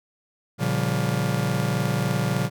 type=chord; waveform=45% pulse; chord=G half-diminished seventh; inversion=first; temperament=just; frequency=117.6 / 141.12 / 176.4 / 196 Hz; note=Bb2 / Db3 / F3 / G3; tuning=+16 / +31 / +18 / 0 cents; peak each=-27 / -26 / -28 / -30 dBFS; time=0.58-2.5 s; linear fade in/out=50 ms; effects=none